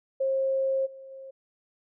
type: tone with level steps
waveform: sine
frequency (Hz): 535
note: C5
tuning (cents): +38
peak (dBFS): -23 / -42 / -40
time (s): 0.2-1.31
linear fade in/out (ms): 10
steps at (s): 0.85 / 1.1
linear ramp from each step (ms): 20
effects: none